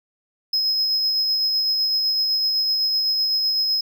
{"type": "tone with tremolo", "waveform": "triangle", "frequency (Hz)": 5120, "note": "D#8", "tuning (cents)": 49, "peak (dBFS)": -16, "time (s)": [0.53, 3.81], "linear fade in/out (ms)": 5, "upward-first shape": "sine", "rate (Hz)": 7.9, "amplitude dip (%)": 25, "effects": []}